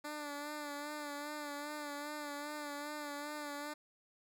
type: tone with vibrato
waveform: 10% pulse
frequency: 293.7 Hz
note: D4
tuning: in tune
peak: -33 dBFS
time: 0.04-3.74 s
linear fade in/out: 10 ms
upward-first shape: sine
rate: 2.5 Hz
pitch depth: 40 cents each way
effects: none